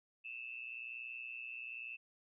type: tone with amplitude modulation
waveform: sine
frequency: 2637 Hz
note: E7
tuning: in tune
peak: -40 dBFS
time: 0.24-1.97 s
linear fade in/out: 20 ms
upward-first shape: sine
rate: 121 Hz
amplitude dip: 80%
effects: none